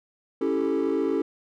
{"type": "chord", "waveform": "triangle", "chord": "A dominant seventh", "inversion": "first", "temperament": "equal", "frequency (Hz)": [277.2, 329.6, 392, 440], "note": ["C#4", "E4", "G4", "A4"], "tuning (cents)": [0, 0, 0, 0], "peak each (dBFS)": -25, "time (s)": [0.41, 1.22], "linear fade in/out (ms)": 5, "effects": ["tanh soft clip ceiling -15 dBFS"]}